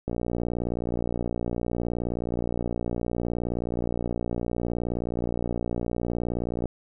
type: click train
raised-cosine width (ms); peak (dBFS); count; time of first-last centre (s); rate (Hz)
2; -15; 391; 0.08-6.657; 59.3
effects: none